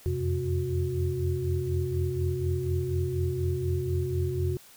sine tone cluster, 86 / 90.1 / 130.4 / 364.9 Hz, F2 / F#2 / C3 / F#4, -26 / -45 / -5 / -24 cents, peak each -31 dBFS, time 0.06-4.57 s, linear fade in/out 0 ms, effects white hiss -53 dBFS RMS until 4.76 s

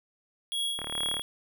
square tone with tremolo, 3322 Hz, G#7, in tune, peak -28 dBFS, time 0.52-1.22 s, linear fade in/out 0 ms, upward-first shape sine, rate 2.3 Hz, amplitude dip 65%
click train, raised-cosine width 0.5 ms, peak -21 dBFS, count 16, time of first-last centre 0.79-1.195 s, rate 37 Hz
effects none

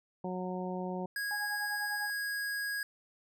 harmonic tone, 183.1 Hz, F#3, 18 cents flat, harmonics 1 / 2 / 3 / 4 / 5, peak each -37 / -40 / -42 / -43 / -44 dBFS, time 0.24-1.06 s, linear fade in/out 5 ms
square tone, 1650 Hz, G#6, 12 cents flat, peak -34 dBFS, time 1.16-2.83 s, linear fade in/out 2 ms
sine tone with tremolo, 830.6 Hz, G#5, in tune, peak -36 dBFS, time 1.31-2.1 s, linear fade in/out 0 ms, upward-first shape sine, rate 10 Hz, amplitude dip 80%
effects none

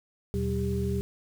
sine tone cluster, 78.4 / 121.5 / 189.9 / 400.2 Hz, D#2 / B2 / F#3 / G4, +14 / -28 / +45 / +36 cents, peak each -31 / -32 / -31 / -32 dBFS, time 0.34-1.01 s, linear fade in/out 0 ms, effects 8-bit

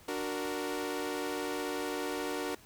sawtooth chord, D augmented, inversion none, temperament equal, 293.7 / 370 / 466.2 Hz, D4 / F#4 / A#4, 0 / 0 / 0 cents, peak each -34 dBFS, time 0.08-2.55 s, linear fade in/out 5 ms, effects pink hiss -57 dBFS RMS until 2.65 s

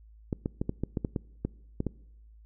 clicks, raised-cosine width 3 ms, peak -16 dBFS, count 11, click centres 0.328 / 0.459 / 0.615 / 0.694 / 0.836 / 0.972 / 1.048 / 1.162 / 1.45 / 1.804 / 1.867 s, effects noise-tail reverb RT60 0.9 s tail -24 dB re dry + added 54 Hz sine -51 dBFS peak until 2.45 s

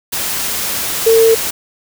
sine tone in noise, 451.5 Hz, A4, 45 cents sharp, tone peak -6 dBFS, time 1.06-1.35 s, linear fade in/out 10 ms, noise white, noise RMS -19 dBFS, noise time 0.12-1.51 s, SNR +10 dB, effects none

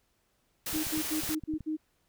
white noise, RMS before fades -35 dBFS, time 0.66-1.35 s, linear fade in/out 5 ms
sine tone bursts, 311.1 Hz, D#4, in tune, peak -29 dBFS, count 6, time 0.73-1.77 s, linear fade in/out 20 ms, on 110 ms, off 76 ms
clicks, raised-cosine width 5 ms, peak -30 dBFS, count 9, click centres 0.731 / 0.762 / 0.868 / 0.976 / 1.236 / 1.292 / 1.437 / 1.538 / 1.607 s
effects pink hiss -73 dBFS RMS until 2.08 s

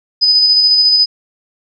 sine tone with tremolo, 5000 Hz, D#8, 8 cents sharp, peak -6 dBFS, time 0.21-1.06 s, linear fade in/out 20 ms, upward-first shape square, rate 14 Hz, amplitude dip 25%, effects none

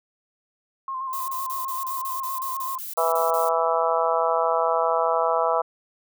sine tone with vibrato, 1056 Hz, C6, 16 cents sharp, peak -27 dBFS, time 0.88-2.78 s, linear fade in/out 2 ms, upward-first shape square, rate 7.8 Hz, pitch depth 30 cents each way
violet noise bursts, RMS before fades -34 dBFS, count 13, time 1.13-3.488 s, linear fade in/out 0 ms, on 150 ms, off 34 ms
harmonic tone, 164.81 Hz, E3, in tune, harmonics 3 / 4 / 5 / 6 / 7 / 8, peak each -26 / -24 / -28 / -26 / -28 / -28 dBFS, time 2.97-5.62 s, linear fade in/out 10 ms
effects none

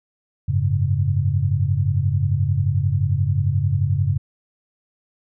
sine chord, F# suspended second, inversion none, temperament equal, 92.5 / 103.83 / 138.59 Hz, F#2 / G#2 / C#3, 0 / 0 / 0 cents, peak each -21 dBFS, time 0.48-4.18 s, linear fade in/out 10 ms, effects none

